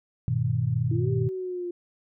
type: chord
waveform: sine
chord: G augmented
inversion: none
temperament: equal with one note detuned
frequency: 98 / 120.37 / 155.56 Hz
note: G2 / B2 / D#3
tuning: 0 / -44 / 0 cents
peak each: -30 / -24 / -29 dBFS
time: 0.28-1.29 s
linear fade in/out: 0 ms
type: linear two-way sweep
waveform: sine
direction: up then down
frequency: 321.3 to 392 to 348.5 Hz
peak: -29 dBFS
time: 0.91-1.71 s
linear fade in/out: 5 ms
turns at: 1.11 s
effects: none